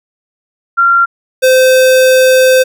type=tone pair in turn; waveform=sine / square; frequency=1379 / 516.5 Hz; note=F6 / C5; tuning=-22 / -22 cents; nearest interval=octave + perfect fourth; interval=1700 cents; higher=first; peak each=-5 dBFS; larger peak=neither; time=0.77-1.06 / 1.42-2.64 s; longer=second; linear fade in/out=20 ms; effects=none